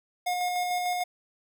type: tone with tremolo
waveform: square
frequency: 718 Hz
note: F5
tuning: 48 cents sharp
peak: -26 dBFS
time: 0.26-1.04 s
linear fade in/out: 10 ms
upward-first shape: square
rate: 6.7 Hz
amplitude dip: 25%
effects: none